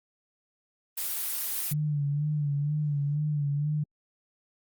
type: noise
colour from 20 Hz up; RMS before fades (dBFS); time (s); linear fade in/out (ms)
blue; -31; 0.97-1.73; 10
type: tone with vibrato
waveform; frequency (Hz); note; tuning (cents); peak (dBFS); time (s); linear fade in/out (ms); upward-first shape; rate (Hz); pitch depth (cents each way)
sine; 146.83; D3; 0; -25; 1.71-3.84; 10; sine; 2.1; 55
effects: Opus 32 kbps